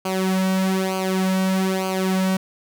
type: tone with flanger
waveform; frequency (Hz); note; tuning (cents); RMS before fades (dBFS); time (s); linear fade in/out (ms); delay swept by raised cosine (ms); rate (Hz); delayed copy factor
sawtooth; 188.8; F#3; +35; -21; 0.05-2.37; 5; 0.54 to 2.94; 1.1; -0.75
effects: none